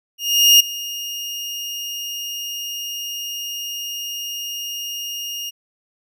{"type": "tone with ADSR envelope", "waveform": "30% pulse", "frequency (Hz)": 2840, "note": "F7", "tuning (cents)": 28, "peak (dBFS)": -4, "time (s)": [0.18, 5.51], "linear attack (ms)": 420, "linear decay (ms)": 9, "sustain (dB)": -19, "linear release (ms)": 24, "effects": []}